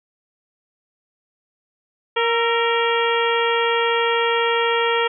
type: harmonic tone with a mistuned harmonic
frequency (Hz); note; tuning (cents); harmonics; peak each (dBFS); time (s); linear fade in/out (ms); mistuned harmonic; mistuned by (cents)
466.2; A#4; 0; 1 / 2 / 3 / 4 / 5 / 6 / 7; -20 / -23 / -25 / -26 / -27 / -28 / -28; 2.16-5.08; 10; 3; -56
effects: none